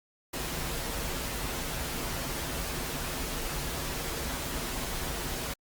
pink noise with comb filter, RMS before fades -34 dBFS, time 0.33-5.54 s, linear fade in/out 10 ms, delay 9.8 ms, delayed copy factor -0.55, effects Opus 48 kbps

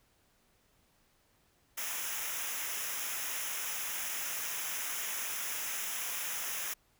white noise with comb filter, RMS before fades -37 dBFS, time 1.77-6.74 s, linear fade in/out 10 ms, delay 0.23 ms, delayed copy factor -0.75, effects pink hiss -70 dBFS RMS until 6.99 s

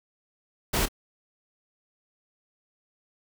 pink noise with echo, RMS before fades -25 dBFS, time 0.73-0.86 s, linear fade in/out 10 ms, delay 26 ms, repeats 1, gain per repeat -12 dB, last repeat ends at 0.886 s, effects none

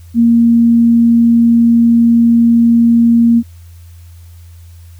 sine tone, 233.1 Hz, A#3, in tune, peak -5 dBFS, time 0.14-3.43 s, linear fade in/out 50 ms, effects added 85 Hz sine -33 dBFS peak until 4.99 s + white hiss -50 dBFS RMS until 4.99 s

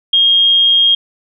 sine tone, 3241 Hz, G#7, 43 cents flat, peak -7 dBFS, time 0.13-0.95 s, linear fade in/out 5 ms, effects none

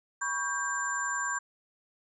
sine tone cluster, 978 / 1120 / 1590 / 7210 Hz, B5 / C#6 / G6 / A8, -17 / +18 / +24 / +41 cents, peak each -38 / -35 / -32 / -36 dBFS, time 0.21-1.39 s, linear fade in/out 10 ms, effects none

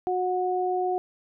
sine tone pair together, 365.5 / 731 Hz, F#4 / F#5, -21 / -21 cents, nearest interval octave, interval 1200 cents, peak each -26 / -26 dBFS, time 0.07-0.98 s, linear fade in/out 0 ms, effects none

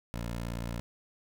15% pulse tone, 58.1 Hz, A#1, 5 cents flat, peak -28 dBFS, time 0.14-0.8 s, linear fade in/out 0 ms, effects none

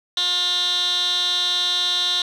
15% pulse tone with band-pass filter, 356.1 Hz, F4, 34 cents sharp, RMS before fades -21 dBFS, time 0.17-2.22 s, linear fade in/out 2 ms, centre 3800 Hz, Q 6.3, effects none

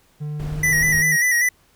triangle tone with pitch glide, 149.7 to 155.97 Hz, D3 to D#3, +33 to +5 cents, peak -23 dBFS, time 0.2-1.17 s, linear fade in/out 20 ms, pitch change +72 cents, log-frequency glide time 0.44-0.79 s
brown noise, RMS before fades -31 dBFS, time 0.39-1.02 s, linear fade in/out 10 ms
square tone with vibrato, 1940 Hz, B6, 31 cents flat, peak -16 dBFS, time 0.63-1.49 s, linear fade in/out 5 ms, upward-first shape square, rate 5.1 Hz, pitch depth 45 cents each way
effects pink hiss -58 dBFS RMS until 1.75 s

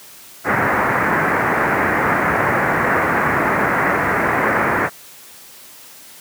white low-pass noise, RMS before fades -17 dBFS, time 0.44-4.9 s, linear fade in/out 50 ms, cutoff 2000 Hz, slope 48 dB/octave, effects white hiss -41 dBFS RMS until 6.2 s + high-pass 100 Hz 12 dB/octave

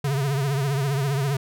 square tone with vibrato, 138.59 Hz, C#3, in tune, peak -22 dBFS, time 0.04-1.37 s, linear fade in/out 5 ms, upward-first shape triangle, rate 15 Hz, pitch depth 110 cents each way, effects none

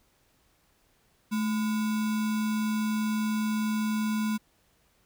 sine tone with sample-and-hold, 216 Hz, A3, 32 cents flat, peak -25 dBFS, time 1.31-4.38 s, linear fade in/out 20 ms, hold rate 1225 Hz, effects pink hiss -67 dBFS RMS until 5.05 s

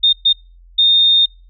sine tone bursts at uneven times, 3659 Hz, A#7, 33 cents flat, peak -8 dBFS, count 3, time 0.03-0.13 / 0.25-0.33 / 0.78-1.26 s, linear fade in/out 10 ms, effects noise-tail reverb RT60 0.3 s tail -26 dB re dry + added 43 Hz sine -41 dBFS peak until 1.49 s

